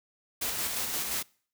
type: noise with tremolo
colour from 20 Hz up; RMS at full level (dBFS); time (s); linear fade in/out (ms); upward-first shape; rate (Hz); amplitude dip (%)
white; -31; 0.41-1.23; 10; square; 5.7; 30
effects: noise-tail reverb RT60 0.5 s tail -25 dB re dry